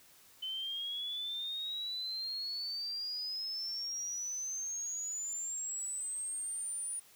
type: exponential sweep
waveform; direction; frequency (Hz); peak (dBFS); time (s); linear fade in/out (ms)
sine; up; 3047 to 9600; -36; 0.42-7; 10
effects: white hiss -61 dBFS RMS until 7.15 s